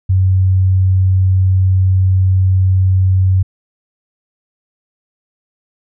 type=tone; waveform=sine; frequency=93.9 Hz; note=F#2; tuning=26 cents sharp; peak=-8 dBFS; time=0.09-3.43 s; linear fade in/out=10 ms; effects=none